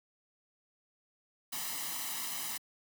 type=noise with comb filter; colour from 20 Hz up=white; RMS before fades=-38 dBFS; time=1.52-2.58 s; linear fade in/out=10 ms; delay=1 ms; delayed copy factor=+0.7; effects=high-pass 200 Hz 12 dB/octave